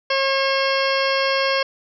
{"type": "harmonic tone", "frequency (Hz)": 541, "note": "C#5", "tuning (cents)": -42, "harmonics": [1, 2, 3, 4, 5, 6, 8, 9, 10], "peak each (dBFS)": [-21, -24, -26, -27, -28, -29, -30, -31, -31], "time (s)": [0.1, 1.63], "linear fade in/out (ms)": 5, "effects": []}